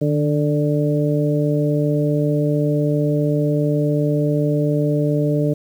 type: harmonic tone with a mistuned harmonic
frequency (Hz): 147.4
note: D3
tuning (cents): +7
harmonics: 1 / 2 / 3 / 4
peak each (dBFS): -18 / -21 / -23 / -24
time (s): 0.01-5.54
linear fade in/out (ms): 10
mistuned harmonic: 1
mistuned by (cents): +32
effects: 8-bit